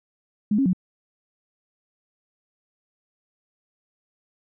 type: tone with pitch steps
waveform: sine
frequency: 208.7 / 272.3 / 183.1 Hz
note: G#3 / C#4 / F#3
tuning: +9 / -31 / -18 cents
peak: -17 dBFS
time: 0.51-0.732 s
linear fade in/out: 5 ms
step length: 74 ms
effects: none